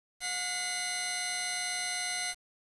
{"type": "tone pair together", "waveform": "10% pulse", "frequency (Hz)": [722.6, 2040], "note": ["F#5", "C7"], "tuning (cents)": [-41, -44], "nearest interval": "octave + tritone", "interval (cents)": 1797, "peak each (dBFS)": [-28, -24], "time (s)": [0.2, 2.35], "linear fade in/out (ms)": 50, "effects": ["resampled to 24000 Hz", "8-bit"]}